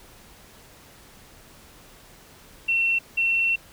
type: tone bursts at uneven times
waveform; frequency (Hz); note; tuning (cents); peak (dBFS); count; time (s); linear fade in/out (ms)
sine; 2711; E7; +48; -19; 2; 2.68-2.99 / 3.17-3.56; 10
effects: pink hiss -50 dBFS RMS until 3.72 s